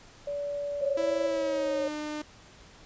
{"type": "tone", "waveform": "sine", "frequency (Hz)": 575, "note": "D5", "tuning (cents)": -37, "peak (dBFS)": -30, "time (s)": [0.27, 1.27], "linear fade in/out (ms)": 5}
{"type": "tone with vibrato", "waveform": "sine", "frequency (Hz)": 551, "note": "C#5", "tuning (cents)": -11, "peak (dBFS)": -27, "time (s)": [0.81, 1.88], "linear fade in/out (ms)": 5, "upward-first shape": "square", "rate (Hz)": 19, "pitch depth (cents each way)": 25}
{"type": "tone with pitch glide", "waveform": "sawtooth", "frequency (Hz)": [330.8, 301.6], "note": ["E4", "D4"], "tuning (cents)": [6, 46], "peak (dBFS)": -29, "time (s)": [0.97, 2.22], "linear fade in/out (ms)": 5, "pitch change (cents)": -160, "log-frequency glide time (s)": [1.26, 1.91]}
{"effects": ["pink hiss -53 dBFS RMS until 2.85 s", "resampled to 16000 Hz"]}